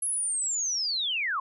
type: linear sweep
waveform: sine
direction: down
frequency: 10890 to 1000 Hz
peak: -26 dBFS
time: 0.02-1.4 s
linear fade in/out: 5 ms
effects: none